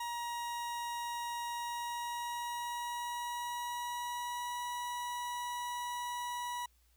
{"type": "tone with pitch glide", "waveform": "40% pulse", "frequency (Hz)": [949, 971.7], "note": ["A#5", "B5"], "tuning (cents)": [31, -28], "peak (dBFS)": -36, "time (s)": [0, 6.66], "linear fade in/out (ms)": 5, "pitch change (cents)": 41, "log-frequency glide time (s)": [1.55, 4.63], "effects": ["added 60 Hz sine -67 dBFS peak until 6.96 s", "white hiss -73 dBFS RMS until 6.96 s"]}